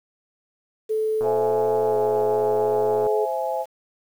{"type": "tone with pitch glide", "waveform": "sine", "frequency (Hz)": [435.5, 426.8], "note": ["A4", "G#4"], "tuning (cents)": [-18, 47], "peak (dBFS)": -20, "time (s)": [0.89, 3.26], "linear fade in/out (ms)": 20, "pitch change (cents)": -35, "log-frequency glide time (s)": [1.89, 1.96]}
{"type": "click train", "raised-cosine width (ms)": 1, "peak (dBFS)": -21, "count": 222, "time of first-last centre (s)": [1.21, 3.067], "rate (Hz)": 119}
{"type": "chord", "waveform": "sine", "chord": "C augmented", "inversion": "none", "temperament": "equal with one note detuned", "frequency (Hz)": [523.3, 659.3, 839.8], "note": ["C5", "E5", "G#5"], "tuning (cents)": [0, 0, 19], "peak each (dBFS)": -27, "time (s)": [1.22, 3.66], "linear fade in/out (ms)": 50}
{"effects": ["8-bit"]}